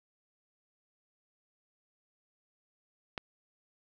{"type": "click", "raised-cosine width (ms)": 0.3, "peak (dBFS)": -19, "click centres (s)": 3.178, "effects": []}